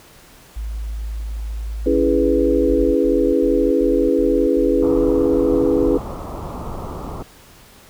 sine tone, 54 Hz, A1, 32 cents flat, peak -23 dBFS, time 0.56-2.91 s, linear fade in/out 10 ms
sine chord, C# minor seventh, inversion none, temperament equal, 277.2 / 329.6 / 415.3 / 493.9 Hz, C#4 / E4 / G#4 / B4, 0 / 0 / 0 / 0 cents, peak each -19 dBFS, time 1.86-5.98 s, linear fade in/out 5 ms
sine tone bursts, 43.65 Hz, F1, in tune, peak -26 dBFS, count 9, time 2.66-5.998 s, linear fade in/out 10 ms, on 290 ms, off 91 ms
pink low-pass noise, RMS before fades -29 dBFS, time 4.82-7.23 s, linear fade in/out 10 ms, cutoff 1300 Hz, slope 96 dB/octave
effects pink hiss -46 dBFS RMS until 7.89 s

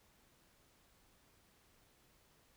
silence, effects pink hiss -70 dBFS RMS until 2.56 s

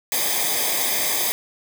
white noise with comb filter, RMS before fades -22 dBFS, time 0.12-1.32 s, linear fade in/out 0 ms, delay 0.71 ms, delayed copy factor -0.8, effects none

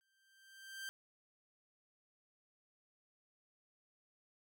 sawtooth tone with exponential growth, 1571 Hz, G6, 3 cents sharp, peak -38 dBFS, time 0.01-0.89 s, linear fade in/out 0 ms, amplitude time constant 190 ms, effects none

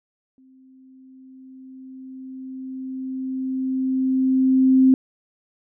sine tone with exponential growth, 261.6 Hz, C4, in tune, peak -10 dBFS, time 0.38-4.94 s, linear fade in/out 1 ms, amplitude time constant 990 ms, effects none

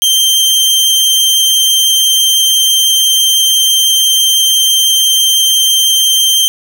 sawtooth tone, 3147 Hz, G7, 6 cents sharp, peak -4 dBFS, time 0.02-6.48 s, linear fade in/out 0 ms, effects none

